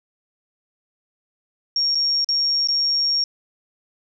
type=tone with dropouts; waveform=sine; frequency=5550 Hz; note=F8; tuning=12 cents flat; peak=-17 dBFS; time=1.76-3.24 s; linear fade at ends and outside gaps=2 ms; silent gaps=1.948-1.953 / 2.245-2.288 / 2.674-2.685 s; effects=none